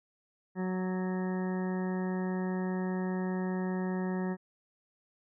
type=harmonic tone with a mistuned harmonic; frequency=185 Hz; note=F#3; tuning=in tune; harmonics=1 / 2 / 3 / 4 / 5 / 6 / 7 / 9 / 10; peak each=-31 / -37 / -45 / -46 / -45 / -54 / -53 / -50 / -48 dBFS; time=0.55-4.37 s; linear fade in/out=50 ms; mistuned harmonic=6; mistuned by=+20 cents; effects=none